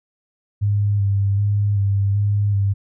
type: tone with vibrato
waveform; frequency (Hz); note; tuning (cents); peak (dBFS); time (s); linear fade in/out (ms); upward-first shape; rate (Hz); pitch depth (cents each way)
sine; 100.9; G#2; -49; -15; 0.61-2.74; 20; square; 1.3; 25
effects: none